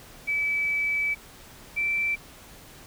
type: tone pair in turn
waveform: sine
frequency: 2300 / 2336 Hz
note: D7 / D7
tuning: -37 / -10 cents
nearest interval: unison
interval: 27 cents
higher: second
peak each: -23 dBFS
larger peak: neither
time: 0.27-1.15 / 1.76-2.16 s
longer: first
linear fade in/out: 20 ms
effects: pink hiss -48 dBFS RMS until 2.86 s